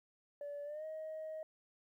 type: tone with pitch glide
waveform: sine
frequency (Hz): 577 to 629.2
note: D5 to D#5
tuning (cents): -31 to +19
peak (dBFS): -40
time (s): 0.41-1.43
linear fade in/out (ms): 2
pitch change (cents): +150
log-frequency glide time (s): 0.64-0.85
effects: tanh soft clip ceiling -39 dBFS + 13-bit